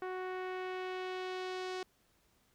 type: tone with low-pass filter sweep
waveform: sawtooth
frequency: 370 Hz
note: F#4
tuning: in tune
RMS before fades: -40 dBFS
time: 0.02-1.83 s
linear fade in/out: 2 ms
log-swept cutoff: 1600 to 5300 Hz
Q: 1.2
effects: pink hiss -72 dBFS RMS until 2.54 s